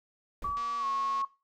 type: noise with exponential decay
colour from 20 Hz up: brown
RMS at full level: -36 dBFS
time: 0.42-0.75 s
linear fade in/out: 2 ms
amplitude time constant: 71 ms
type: tone with pitch glide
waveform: sine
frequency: 1146 to 1096.1 Hz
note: D6 to C#6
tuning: -43 to -20 cents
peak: -29 dBFS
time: 0.44-1.25 s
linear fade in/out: 5 ms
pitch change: -77 cents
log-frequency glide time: 0.79-0.85 s
type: click train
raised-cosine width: 0.2 ms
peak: -31 dBFS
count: 156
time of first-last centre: 0.57-1.216 s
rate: 240 Hz
effects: noise-tail reverb RT60 0.3 s tail -18 dB re dry